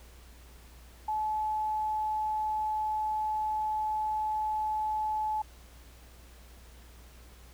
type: tone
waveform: sine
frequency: 860 Hz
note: A5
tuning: 40 cents flat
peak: -28 dBFS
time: 1.08-5.42 s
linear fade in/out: 5 ms
effects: added 60 Hz sine -51 dBFS peak until 7.53 s + pink hiss -57 dBFS RMS until 7.53 s